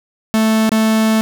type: tone with dropouts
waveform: 45% pulse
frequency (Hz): 220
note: A3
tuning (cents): 0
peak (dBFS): -11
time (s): 0.34-1.21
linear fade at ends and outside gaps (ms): 0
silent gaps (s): 0.693-0.718
effects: none